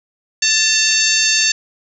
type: harmonic tone with a mistuned harmonic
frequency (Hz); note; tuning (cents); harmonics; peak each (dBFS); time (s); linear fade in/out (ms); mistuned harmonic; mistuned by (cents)
902; A5; +43; 2 / 3 / 4 / 5 / 6 / 7 / 8; -21 / -19 / -22 / -18 / -23 / -18 / -22; 0.42-1.52; 5; 2; -49
effects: none